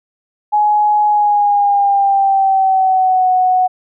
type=tone with pitch glide; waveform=sine; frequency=839 to 738.9 Hz; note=G#5 to F#5; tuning=+17 to -3 cents; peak=-9 dBFS; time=0.52-3.68 s; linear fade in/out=20 ms; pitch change=-220 cents; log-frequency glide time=1.07-3.29 s; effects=none